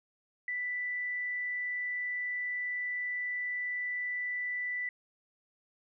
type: tone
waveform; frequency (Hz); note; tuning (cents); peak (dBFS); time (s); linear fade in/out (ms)
sine; 1979; B6; +3; -32; 0.48-4.89; 2
effects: none